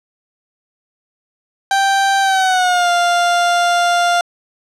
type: tone with pitch glide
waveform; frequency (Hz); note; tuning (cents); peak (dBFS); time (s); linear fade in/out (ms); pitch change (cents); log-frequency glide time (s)
30% pulse; 784 to 698.5; G5 to F5; 0 to 0; -9; 1.71-4.21; 2; -200; 2.21-2.9
effects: low-pass 8000 Hz 12 dB/octave